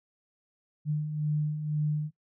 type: beating tone pair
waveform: sine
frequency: 149.2 / 151.2 Hz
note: D3 / D#3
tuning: +28 / -49 cents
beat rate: 2 Hz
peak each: -35 / -27 dBFS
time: 0.85-2.11 s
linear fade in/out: 50 ms
effects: noise-tail reverb RT60 0.1 s tail -20 dB re dry